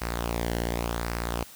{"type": "tone with flanger", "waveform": "sawtooth", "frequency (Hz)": 58.27, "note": "A#1", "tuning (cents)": 0, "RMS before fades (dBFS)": -30, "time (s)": [0.01, 1.44], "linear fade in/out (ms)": 10, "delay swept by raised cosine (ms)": [0.29, 0.83], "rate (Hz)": 0.89, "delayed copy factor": -0.6, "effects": ["white hiss -48 dBFS RMS until 1.55 s"]}